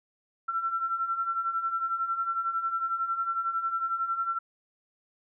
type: beating tone pair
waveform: sine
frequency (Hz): 1342 / 1353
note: E6 / E6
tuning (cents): +31 / +45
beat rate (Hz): 11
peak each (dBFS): -34 / -28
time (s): 0.48-4.39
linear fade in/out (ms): 10
effects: none